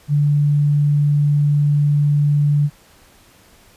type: tone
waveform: sine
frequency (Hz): 146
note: D3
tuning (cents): -10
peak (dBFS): -12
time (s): 0.08-2.7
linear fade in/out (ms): 50
effects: pink hiss -50 dBFS RMS until 3.76 s + resampled to 32000 Hz